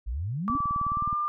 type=exponential sweep; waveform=sine; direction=up; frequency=49.88 to 302.2 Hz; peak=-28 dBFS; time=0.06-0.58 s; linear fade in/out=20 ms
type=tone with pitch glide; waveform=sine; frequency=1158 to 1196.8 Hz; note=D6 to D6; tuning=-25 to +32 cents; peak=-25 dBFS; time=0.48-1.28 s; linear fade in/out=0 ms; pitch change=+57 cents; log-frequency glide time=0.87-1.11 s
type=click train; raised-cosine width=5 ms; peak=-24 dBFS; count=13; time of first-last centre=0.5-1.128 s; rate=19.1 Hz
effects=none